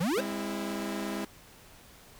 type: exponential sweep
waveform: square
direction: up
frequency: 151.2 to 572 Hz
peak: -27 dBFS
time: 0-0.21 s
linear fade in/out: 10 ms
type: chord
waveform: sawtooth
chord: Ab augmented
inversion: none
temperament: equal with one note detuned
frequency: 203.6 / 261.6 / 329.6 Hz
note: Ab3 / C4 / E4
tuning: -34 / 0 / 0 cents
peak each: -31 / -36 / -33 dBFS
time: 0.17-1.25 s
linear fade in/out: 5 ms
effects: pink hiss -54 dBFS RMS until 2.19 s